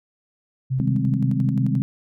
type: tone with tremolo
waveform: sine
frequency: 130.81 Hz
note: C3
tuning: in tune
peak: -19 dBFS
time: 0.7-1.82 s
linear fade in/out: 20 ms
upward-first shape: square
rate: 5.7 Hz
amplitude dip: 40%
type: chord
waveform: sine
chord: Ab major seventh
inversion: second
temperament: equal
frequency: 155.56 / 196 / 207.7 / 261.6 Hz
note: Eb3 / G3 / Ab3 / C4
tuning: 0 / 0 / 0 / 0 cents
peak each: -26 dBFS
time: 0.8-1.82 s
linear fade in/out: 0 ms
effects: none